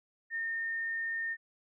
sine tone, 1824 Hz, A#6, 38 cents flat, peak -32 dBFS, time 0.3-1.37 s, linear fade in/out 50 ms, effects none

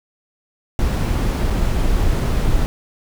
brown noise with dropouts, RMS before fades -17 dBFS, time 0.79-2.66 s, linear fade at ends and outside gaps 0 ms, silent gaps 1.5-1.505 s, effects none

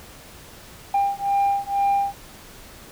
sine beating tone pair, 797 / 799.1 Hz, G5 / G5, +28 / +33 cents, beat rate 2.1 Hz, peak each -20 dBFS, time 0.94-2.14 s, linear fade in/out 5 ms, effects tanh soft clip ceiling -15 dBFS + pink hiss -44 dBFS RMS until 2.91 s

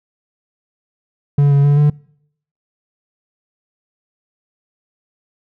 triangle tone with pitch steps, 143 / 141 / 144 / 147.5 Hz, D3 / C#3 / D3 / D3, -46 / +30 / -34 / +8 cents, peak -6 dBFS, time 1.38-1.9 s, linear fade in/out 5 ms, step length 130 ms, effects noise-tail reverb RT60 0.7 s tail -25 dB re dry

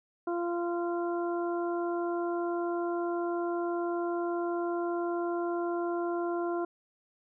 harmonic tone, 345.2 Hz, F4, 20 cents flat, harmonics 1 / 2 / 3 / 4, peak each -30 / -36 / -40 / -42 dBFS, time 0.27-6.65 s, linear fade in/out 5 ms, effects none

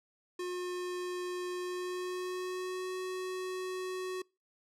square tone with pitch glide, 359.6 to 370.4 Hz, F#4 to F#4, -49 to +2 cents, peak -36 dBFS, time 0.39-4.22 s, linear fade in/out 5 ms, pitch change +51 cents, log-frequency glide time 1.59-2.95 s, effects noise-tail reverb RT60 0.3 s tail -26 dB re dry + low-pass 11000 Hz 12 dB/octave

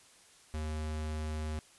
square tone, 77.3 Hz, D#2, 11 cents flat, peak -35 dBFS, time 0.54-1.59 s, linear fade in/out 0 ms, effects white hiss -60 dBFS RMS until 1.78 s + resampled to 24000 Hz

